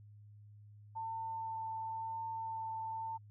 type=tone with vibrato; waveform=sine; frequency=895 Hz; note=A5; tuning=29 cents sharp; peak=-38 dBFS; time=0.95-3.18 s; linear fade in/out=20 ms; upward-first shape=sine; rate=0.96 Hz; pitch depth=9 cents each way; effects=added 104 Hz sine -54 dBFS peak until 3.3 s